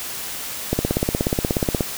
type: click train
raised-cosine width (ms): 2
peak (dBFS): -5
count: 19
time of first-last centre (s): 0.73-1.808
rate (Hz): 16.7
effects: white hiss -30 dBFS RMS until 1.97 s